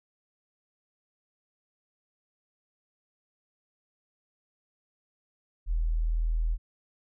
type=tone; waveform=sine; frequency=40.57 Hz; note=E1; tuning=27 cents flat; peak=-24 dBFS; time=5.66-6.58 s; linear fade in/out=50 ms; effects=none